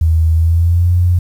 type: tone with pitch glide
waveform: sine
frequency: 80.7 to 88.51 Hz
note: E2 to F2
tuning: -36 to +24 cents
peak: -8 dBFS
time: 0.01-1.19 s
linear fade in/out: 5 ms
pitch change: +160 cents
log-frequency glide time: 0.33-0.93 s
effects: 7-bit